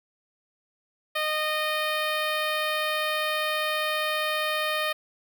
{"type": "tone with notch filter", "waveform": "10% pulse", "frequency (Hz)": 615, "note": "D#5", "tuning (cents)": -20, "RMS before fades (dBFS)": -27, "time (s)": [1.15, 4.93], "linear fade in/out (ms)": 10, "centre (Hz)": 7700, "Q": 1.1, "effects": []}